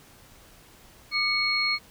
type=tone cluster; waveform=sine; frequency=1207 / 2223 / 4289 Hz; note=D6 / C#7 / C8; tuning=+47 / +4 / +42 cents; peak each=-33 / -25 / -26 dBFS; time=1.11-1.79 s; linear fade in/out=50 ms; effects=pink hiss -53 dBFS RMS until 1.9 s